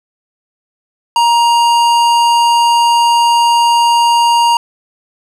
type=tone with hard clipping; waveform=sine; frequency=940 Hz; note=A#5; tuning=14 cents sharp; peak=-9 dBFS; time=1.16-4.57 s; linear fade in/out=2 ms; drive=15 dB; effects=none